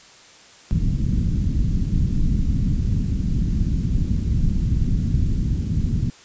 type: low-pass noise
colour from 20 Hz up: pink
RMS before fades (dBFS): -20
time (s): 0.71-6.1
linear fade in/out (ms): 0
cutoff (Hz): 220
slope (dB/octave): 24
effects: white hiss -47 dBFS RMS until 6.24 s + resampled to 16000 Hz

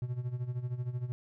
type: tone with tremolo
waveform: triangle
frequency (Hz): 123.47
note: B2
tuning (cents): 0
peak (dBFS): -28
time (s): 0.02-1.12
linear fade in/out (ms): 0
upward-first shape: sine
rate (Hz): 13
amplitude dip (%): 75
effects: none

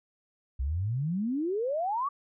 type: exponential sweep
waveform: sine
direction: up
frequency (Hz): 61 to 1174.7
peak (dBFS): -27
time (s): 0.59-2.09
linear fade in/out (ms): 10
effects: none

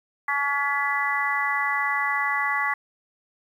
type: harmonic tone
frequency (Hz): 283.2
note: C#4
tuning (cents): +37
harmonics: 3 / 4 / 5 / 6 / 7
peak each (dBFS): -30 / -27 / -35 / -30 / -25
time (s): 0.28-2.74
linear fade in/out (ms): 5
effects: 9-bit

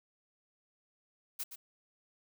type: noise with echo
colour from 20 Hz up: blue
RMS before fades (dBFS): -38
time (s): 1.39-1.44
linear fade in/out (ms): 10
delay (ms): 120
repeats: 1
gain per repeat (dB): -9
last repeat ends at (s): 1.56
effects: none

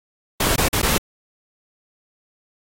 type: noise with dropouts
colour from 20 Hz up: pink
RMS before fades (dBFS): -19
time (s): 0.4-0.98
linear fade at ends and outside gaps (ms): 5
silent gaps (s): 0.561-0.579 / 0.685-0.729 / 0.818-0.828
effects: AAC 48 kbps

